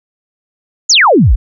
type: exponential sweep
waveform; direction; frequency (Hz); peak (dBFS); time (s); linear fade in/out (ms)
sine; down; 7380 to 37.63; -4; 0.89-1.36; 10
effects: none